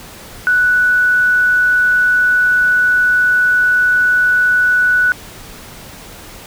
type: tone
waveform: sine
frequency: 1480 Hz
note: F#6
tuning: in tune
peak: -9 dBFS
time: 0.47-5.12 s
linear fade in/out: 0 ms
effects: pink hiss -35 dBFS RMS until 6.46 s